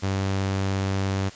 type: tone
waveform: sawtooth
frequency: 96.9 Hz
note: G2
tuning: 20 cents flat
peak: -19 dBFS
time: 0.02-1.3 s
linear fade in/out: 20 ms
effects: white hiss -45 dBFS RMS until 1.35 s + resampled to 16000 Hz